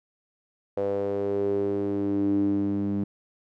sawtooth tone with band-pass filter sweep, 100.1 Hz, G2, 37 cents sharp, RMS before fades -26 dBFS, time 0.77-3.04 s, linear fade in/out 5 ms, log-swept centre 510 to 240 Hz, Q 6.4, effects none

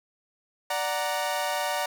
sawtooth chord, D augmented, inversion none, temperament equal, 587.3 / 740 / 932.3 Hz, D5 / F#5 / A#5, 0 / 0 / 0 cents, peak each -27 dBFS, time 0.7-1.86 s, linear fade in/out 5 ms, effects none

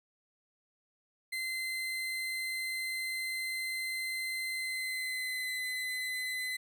35% pulse tone with pitch glide, 2065 to 2024 Hz, C7 to B6, -23 to +42 cents, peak -32 dBFS, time 1.32-6.57 s, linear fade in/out 10 ms, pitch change -35 cents, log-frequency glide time 4.51-5.55 s, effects none

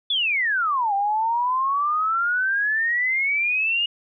sine exponential two-way sweep, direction down then up, 3520 to 784 to 2879 Hz, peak -19 dBFS, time 0.1-3.86 s, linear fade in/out 5 ms, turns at 0.94 s, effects none

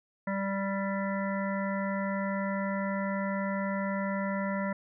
harmonic tone with a mistuned harmonic, 196 Hz, G3, in tune, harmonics 1 / 3 / 5 / 7 / 9 / 10, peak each -31 / -35 / -38 / -41 / -41 / -42 dBFS, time 0.27-4.73 s, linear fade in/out 5 ms, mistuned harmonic 10, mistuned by +31 cents, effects none

